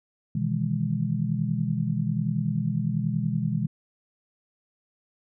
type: chord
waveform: sine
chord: E major seventh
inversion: second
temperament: just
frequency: 123.61 / 154.51 / 164.81 / 206 Hz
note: B2 / D#3 / E3 / G#3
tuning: +2 / -12 / 0 / -14 cents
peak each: -29 dBFS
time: 0.35-3.67 s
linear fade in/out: 5 ms
effects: none